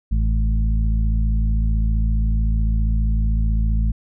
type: harmonic tone with a mistuned harmonic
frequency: 54.3 Hz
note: A1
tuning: 22 cents flat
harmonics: 1 / 2 / 3 / 4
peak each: -16 / -26 / -30 / -30 dBFS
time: 0.11-3.92 s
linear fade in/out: 10 ms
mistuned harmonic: 1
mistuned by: -37 cents
effects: none